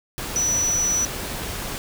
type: tone in noise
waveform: sine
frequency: 5920 Hz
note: F#8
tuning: in tune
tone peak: -19 dBFS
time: 0.36-1.05 s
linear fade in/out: 0 ms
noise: pink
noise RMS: -30 dBFS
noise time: 0.18-1.78 s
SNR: +8 dB
effects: none